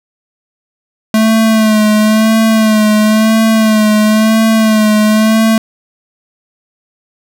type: tone with vibrato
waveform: square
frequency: 217.7 Hz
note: A3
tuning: 18 cents flat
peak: -7 dBFS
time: 1.14-5.58 s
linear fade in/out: 2 ms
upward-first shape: sine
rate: 0.98 Hz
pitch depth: 39 cents each way
effects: none